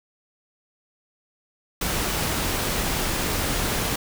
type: noise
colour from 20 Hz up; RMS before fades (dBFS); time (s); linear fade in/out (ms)
pink; -25; 1.81-3.96; 5
effects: none